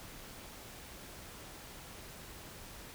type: silence
effects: pink hiss -50 dBFS RMS until 2.94 s